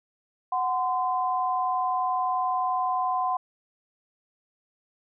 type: tone pair together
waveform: sine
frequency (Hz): 740 / 1028.5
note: F#5 / C6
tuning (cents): 0 / -30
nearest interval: tritone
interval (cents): 570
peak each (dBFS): -26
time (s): 0.52-3.37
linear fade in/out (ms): 5
effects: none